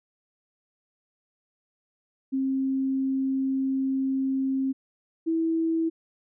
sine tone pair in turn, 266.9 / 326.5 Hz, C4 / E4, +35 / -17 cents, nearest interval minor third, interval 348 cents, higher second, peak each -23 / -22 dBFS, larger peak second, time 2.32-4.73 / 5.26-5.9 s, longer first, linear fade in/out 20 ms, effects none

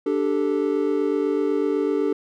triangle chord, D suspended fourth, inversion none, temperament equal, 293.7 / 392 / 440 Hz, D4 / G4 / A4, 0 / 0 / 0 cents, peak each -22 dBFS, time 0.06-2.13 s, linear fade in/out 5 ms, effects none

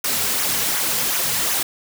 white noise with flanger, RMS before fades -21 dBFS, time 0.04-1.63 s, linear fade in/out 5 ms, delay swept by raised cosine 0.22 to 3.32 ms, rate 2.7 Hz, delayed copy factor -0.5, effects none

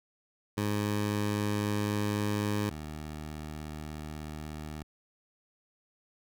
15% pulse tone pair in turn, 103.83 / 76.5 Hz, G#2 / D#2, 0 / -29 cents, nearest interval perfect fourth, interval 529 cents, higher first, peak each -22 / -32 dBFS, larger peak first, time 0.57-2.7 / 2.7-4.83 s, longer neither, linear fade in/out 10 ms, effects none

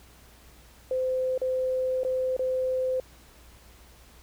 sine tone with dropouts, 515 Hz, C5, 28 cents flat, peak -24 dBFS, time 0.91-3 s, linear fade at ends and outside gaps 2 ms, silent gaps 1.378-1.416 / 2.034-2.048 / 2.366-2.393 s, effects added 60 Hz sine -54 dBFS peak until 4.22 s + pink hiss -55 dBFS RMS until 4.22 s

